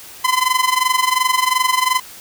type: tone with amplitude modulation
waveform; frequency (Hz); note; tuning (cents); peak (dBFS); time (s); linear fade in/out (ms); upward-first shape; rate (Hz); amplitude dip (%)
sawtooth; 1020; C6; -44; -7; 0.24-2; 10; sine; 22.8; 80
effects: white hiss -38 dBFS RMS until 2.2 s